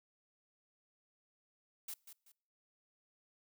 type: noise with echo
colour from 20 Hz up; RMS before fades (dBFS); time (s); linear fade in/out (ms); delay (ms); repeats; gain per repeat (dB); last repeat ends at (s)
blue; -44; 1.88-1.94; 5; 190; 2; -10; 2.32
effects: noise-tail reverb RT60 0.7 s tail -26 dB re dry